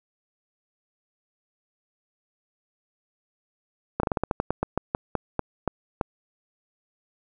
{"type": "slowing click train", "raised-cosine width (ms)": 1, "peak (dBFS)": -9, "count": 16, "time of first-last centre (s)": [4, 6.012], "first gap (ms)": 33, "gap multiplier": 1.18, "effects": []}